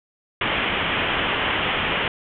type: low-pass noise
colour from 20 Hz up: white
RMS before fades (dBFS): -23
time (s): 0.41-2.08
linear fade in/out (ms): 2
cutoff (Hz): 3300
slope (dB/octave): 96
effects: none